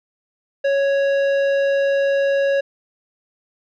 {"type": "tone with tanh clipping", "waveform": "sine", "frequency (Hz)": 554.4, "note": "C#5", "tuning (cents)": 0, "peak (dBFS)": -17, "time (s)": [0.64, 2.61], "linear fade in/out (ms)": 10, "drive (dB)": 12, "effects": []}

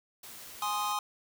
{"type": "noise", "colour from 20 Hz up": "white", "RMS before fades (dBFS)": -47, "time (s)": [0.23, 0.93], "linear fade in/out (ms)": 5}
{"type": "chord", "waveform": "square", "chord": "Ab major", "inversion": "none", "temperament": "equal", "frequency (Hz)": [830.6, 1046.5, 1244.5], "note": ["Ab5", "C6", "Eb6"], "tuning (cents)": [0, 0, 0], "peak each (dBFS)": -35, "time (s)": [0.62, 0.99], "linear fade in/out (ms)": 2}
{"effects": []}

